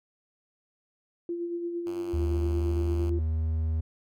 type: tone with tremolo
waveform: sine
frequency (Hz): 343.9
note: F4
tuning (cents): -27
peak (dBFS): -28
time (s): 1.29-3.19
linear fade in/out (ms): 2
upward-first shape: sine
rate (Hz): 8.8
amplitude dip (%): 40
type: tone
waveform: 5% pulse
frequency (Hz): 92.5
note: F#2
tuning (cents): 0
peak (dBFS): -33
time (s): 1.86-3.1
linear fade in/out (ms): 5
type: tone with pitch glide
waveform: triangle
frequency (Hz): 77 to 79.81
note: D#2 to D#2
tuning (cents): -17 to +45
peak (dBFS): -23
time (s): 2.13-3.81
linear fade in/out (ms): 10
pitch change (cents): +62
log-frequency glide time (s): 2.26-3.46
effects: none